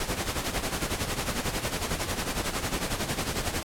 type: noise with tremolo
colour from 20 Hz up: pink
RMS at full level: -28 dBFS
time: 0-3.63 s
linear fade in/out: 2 ms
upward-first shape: sine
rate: 11 Hz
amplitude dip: 65%
effects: low-pass 12000 Hz 12 dB/octave + AAC 64 kbps